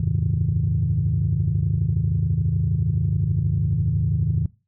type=tone cluster; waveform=sine; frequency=77.9 / 92.1 / 104.2 / 130.7 / 157.6 Hz; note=D#2 / F#2 / G#2 / C3 / D#3; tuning=+3 / -7 / +6 / -1 / +23 cents; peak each=-27 / -27 / -23 / -24 / -23 dBFS; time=0-4.46 s; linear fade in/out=5 ms; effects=noise-tail reverb RT60 0.3 s tail -22 dB re dry + tanh soft clip ceiling -11 dBFS